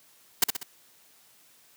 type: noise with echo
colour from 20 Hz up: white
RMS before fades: -19 dBFS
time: 0.42-0.44 s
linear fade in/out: 5 ms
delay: 64 ms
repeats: 3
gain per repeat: -6 dB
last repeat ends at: 0.632 s
effects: white hiss -59 dBFS RMS until 1.76 s + high-pass 100 Hz 12 dB/octave